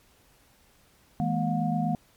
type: tone cluster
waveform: sine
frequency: 161.4 / 209.3 / 237.7 / 717 Hz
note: E3 / G#3 / A#3 / F5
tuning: -36 / +14 / +34 / +45 cents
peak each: -28 / -30 / -30 / -30 dBFS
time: 1.2-1.95 s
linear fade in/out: 0 ms
effects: pink hiss -61 dBFS RMS until 2.16 s + MP3 96 kbps